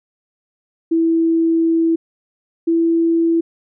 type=tone pair in turn; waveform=sine; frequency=328.9 / 332.1 Hz; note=E4 / E4; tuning=-4 / +13 cents; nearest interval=unison; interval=17 cents; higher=second; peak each=-12 dBFS; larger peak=neither; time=0.91-1.96 / 2.67-3.41 s; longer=first; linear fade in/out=10 ms; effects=none